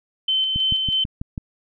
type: tone with tremolo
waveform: sine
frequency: 3075 Hz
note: G7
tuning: 34 cents flat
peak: -17 dBFS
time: 0.28-1.04 s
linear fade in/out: 5 ms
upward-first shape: square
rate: 3.1 Hz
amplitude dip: 30%
type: click train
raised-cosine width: 5 ms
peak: -15 dBFS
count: 6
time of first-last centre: 0.56-1.378 s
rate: 6.11 Hz
effects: none